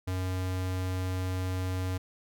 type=tone; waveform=square; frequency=92.5 Hz; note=F#2; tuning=in tune; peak=-30 dBFS; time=0.07-1.98 s; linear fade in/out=10 ms; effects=none